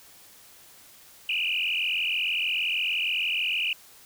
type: tone with frequency modulation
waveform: sine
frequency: 2686 Hz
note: E7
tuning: 32 cents sharp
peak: -24 dBFS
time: 1.29-3.73 s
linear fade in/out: 2 ms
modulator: 43.2 Hz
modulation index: 6.3
effects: white hiss -52 dBFS RMS until 4.05 s